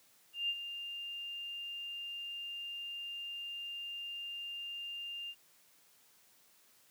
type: tone with ADSR envelope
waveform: sine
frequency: 2800 Hz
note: F7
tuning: 4 cents sharp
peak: -30 dBFS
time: 0.33-5.35 s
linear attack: 160 ms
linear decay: 50 ms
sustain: -10 dB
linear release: 55 ms
effects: white hiss -66 dBFS RMS until 6.9 s + high-pass 100 Hz 12 dB/octave